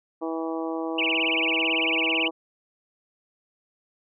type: harmonic tone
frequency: 162.7 Hz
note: E3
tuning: 22 cents flat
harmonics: 2 / 3 / 4 / 5 / 6 / 7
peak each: -29 / -33 / -35 / -37 / -39 / -40 dBFS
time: 0.21-2.31 s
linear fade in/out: 20 ms
type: tone with vibrato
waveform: sine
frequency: 2603 Hz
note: E7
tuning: 22 cents flat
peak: -22 dBFS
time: 0.98-2.28 s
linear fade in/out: 5 ms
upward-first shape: triangle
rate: 18 Hz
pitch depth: 290 cents each way
effects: none